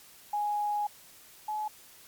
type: tone pair in turn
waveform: sine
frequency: 830.6 / 852 Hz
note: G#5 / G#5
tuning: 0 / +44 cents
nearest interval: unison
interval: 44 cents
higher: second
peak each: -27 / -30 dBFS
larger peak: first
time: 0.33-0.87 / 1.48-1.68 s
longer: first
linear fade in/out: 5 ms
effects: white hiss -54 dBFS RMS until 2.07 s + MP3 96 kbps